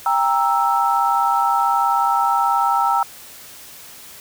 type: chord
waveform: sine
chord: E diminished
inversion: first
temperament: equal with one note detuned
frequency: 793.6 / 932.3 / 1318.5 Hz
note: G5 / Bb5 / E6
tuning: +21 / 0 / 0 cents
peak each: -19 dBFS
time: 0.06-3.03 s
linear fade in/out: 2 ms
effects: white hiss -40 dBFS RMS until 4.2 s